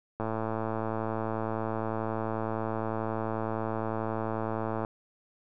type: click train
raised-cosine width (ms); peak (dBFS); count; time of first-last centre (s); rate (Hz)
1; -18; 517; 0.2-4.849; 111
effects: none